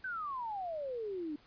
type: exponential sweep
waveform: sine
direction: down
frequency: 1568 to 288 Hz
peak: -36 dBFS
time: 0.04-1.36 s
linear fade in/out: 5 ms
effects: pink hiss -63 dBFS RMS until 1.46 s + resampled to 11025 Hz